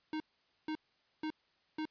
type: tone bursts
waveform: square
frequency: 310.8 Hz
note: D#4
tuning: 2 cents flat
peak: -36 dBFS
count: 4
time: 0.13-1.854 s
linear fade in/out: 2 ms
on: 71 ms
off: 480 ms
effects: white hiss -73 dBFS RMS until 1.9 s + resampled to 11025 Hz